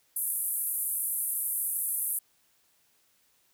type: band-pass noise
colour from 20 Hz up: white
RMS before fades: -31 dBFS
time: 0.16-2.19 s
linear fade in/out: 5 ms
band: 9700 to 13000 Hz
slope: 48 dB/octave
effects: white hiss -68 dBFS RMS until 3.53 s